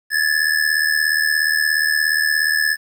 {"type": "ring-modulated tone", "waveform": "square", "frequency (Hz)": 1722, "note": "A6", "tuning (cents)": -38, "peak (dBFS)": -13, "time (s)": [0.1, 2.77], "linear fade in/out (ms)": 50, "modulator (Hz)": 38.5, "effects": ["9-bit"]}